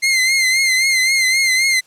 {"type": "tone with vibrato", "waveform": "sawtooth", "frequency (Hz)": 2093, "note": "C7", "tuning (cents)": 0, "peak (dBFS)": -9, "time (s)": [0.02, 1.81], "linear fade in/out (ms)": 20, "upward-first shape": "triangle", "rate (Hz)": 3.8, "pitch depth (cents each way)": 65, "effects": ["white hiss -54 dBFS RMS until 1.86 s", "low-pass 10000 Hz 12 dB/octave"]}